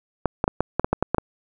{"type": "clicks", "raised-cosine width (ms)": 1, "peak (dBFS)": -5, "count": 10, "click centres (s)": [0.257, 0.441, 0.479, 0.606, 0.796, 0.845, 0.93, 1.026, 1.146, 1.183], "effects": []}